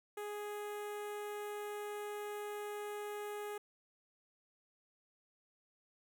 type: tone with notch filter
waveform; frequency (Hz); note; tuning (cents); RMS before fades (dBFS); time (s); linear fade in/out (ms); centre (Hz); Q
sawtooth; 415.3; G#4; 0; -43; 0.17-3.58; 5; 4700; 0.87
effects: none